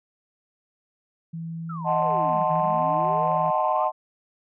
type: tone with pitch glide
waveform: sine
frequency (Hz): 164.81 to 163.39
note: E3 to E3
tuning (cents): 0 to -15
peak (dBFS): -30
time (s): 1.33-3.51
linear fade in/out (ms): 10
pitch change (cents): -15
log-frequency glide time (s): 2.25-2.97
type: exponential two-way sweep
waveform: sine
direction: down then up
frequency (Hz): 1399 to 150 to 1249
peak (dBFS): -34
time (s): 1.69-3.85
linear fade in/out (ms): 10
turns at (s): 2.5
type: chord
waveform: sine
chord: D# diminished seventh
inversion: none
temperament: equal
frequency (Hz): 622.3 / 740 / 880 / 1046.5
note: D#5 / F#5 / A5 / C6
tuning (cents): 0 / 0 / 0 / 0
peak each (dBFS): -25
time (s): 1.84-3.92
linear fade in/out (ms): 50
effects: tanh soft clip ceiling -11 dBFS